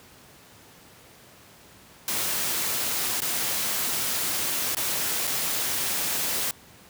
white noise with dropouts, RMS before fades -27 dBFS, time 2.08-6.51 s, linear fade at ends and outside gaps 1 ms, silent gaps 3.204-3.219 / 4.749-4.769 / 5.271-5.275 s, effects pink hiss -51 dBFS RMS until 6.89 s + high-pass 80 Hz 12 dB/octave

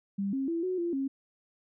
sine tone with pitch steps, 198.1 / 269.2 / 334.3 / 368.5 / 343.3 / 271 Hz, G3 / C4 / E4 / F#4 / F4 / C#4, +18 / +49 / +24 / -7 / -30 / -39 cents, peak -28 dBFS, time 0.18-1.08 s, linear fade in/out 10 ms, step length 150 ms, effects none

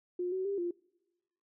sine tone with pitch steps, 357.2 / 375.6 / 398.2 / 348.2 Hz, F4 / F#4 / G4 / F4, +39 / +26 / +27 / -5 cents, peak -31 dBFS, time 0.19-0.71 s, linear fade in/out 5 ms, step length 130 ms, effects noise-tail reverb RT60 1.0 s tail -25 dB re dry

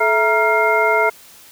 sine tone cluster, 433.5 / 663 / 938 / 1388 / 2124 Hz, A4 / E5 / A#5 / F6 / C7, -26 / +10 / +11 / -11 / +25 cents, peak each -19 dBFS, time 0-1.1 s, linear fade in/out 10 ms, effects white hiss -44 dBFS RMS until 1.51 s

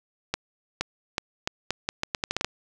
accelerating click train, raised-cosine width 0.2 ms, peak -8 dBFS, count 13, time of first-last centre 0.34-2.446 s, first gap 470 ms, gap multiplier 0.79, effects none

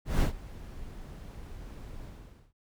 brown noise with ADSR envelope, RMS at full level -22 dBFS, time 0.05-2.53 s, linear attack 170 ms, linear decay 100 ms, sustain -21 dB, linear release 490 ms, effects none

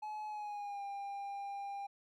triangle tone with pitch glide, 852 to 799.5 Hz, G#5 to G5, +44 to +34 cents, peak -38 dBFS, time 0.02-1.87 s, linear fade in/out 10 ms, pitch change -110 cents, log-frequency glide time 0.27-0.83 s, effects none

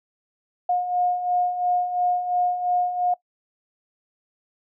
sine beating tone pair, 715 / 717.9 Hz, F5 / F5, +41 / +48 cents, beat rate 2.9 Hz, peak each -28 / -21 dBFS, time 0.69-3.14 s, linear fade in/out 5 ms, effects noise-tail reverb RT60 0.1 s tail -20 dB re dry

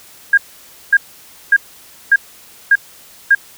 sine tone bursts, 1620 Hz, G#6, 43 cents flat, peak -5 dBFS, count 6, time 0.33-3.35 s, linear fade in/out 5 ms, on 45 ms, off 550 ms, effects white hiss -42 dBFS RMS until 3.57 s

